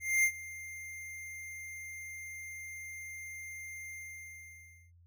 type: tone with ADSR envelope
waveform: square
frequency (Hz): 2104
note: C7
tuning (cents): +9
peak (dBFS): -24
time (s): 0-4.92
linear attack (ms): 240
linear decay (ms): 71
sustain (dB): -19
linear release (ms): 1000
effects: added 86 Hz sine -58 dBFS peak until 5.06 s